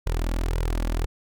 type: tone with flanger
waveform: sawtooth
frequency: 41.2 Hz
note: E1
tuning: in tune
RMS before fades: -25 dBFS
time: 0.06-1.06 s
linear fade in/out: 10 ms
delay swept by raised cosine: 2 to 3.6 ms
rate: 1.9 Hz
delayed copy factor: +0.7
effects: none